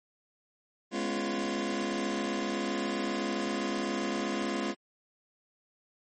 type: chord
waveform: sawtooth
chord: C# dominant seventh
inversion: second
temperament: just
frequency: 207.9 / 249.5 / 277.2 / 346.5 Hz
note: G#3 / B3 / C#4 / E#4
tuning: +2 / +18 / 0 / -14 cents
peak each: -31 / -33 / -32 / -31 dBFS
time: 0.91-4.75 s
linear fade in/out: 50 ms
effects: MP3 32 kbps